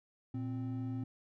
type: tone pair together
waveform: triangle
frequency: 116.54 / 260.7 Hz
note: A#2 / C4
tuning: 0 / -6 cents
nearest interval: octave + major second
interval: 1394 cents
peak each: -36 / -37 dBFS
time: 0.34-1.04 s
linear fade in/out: 5 ms
effects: none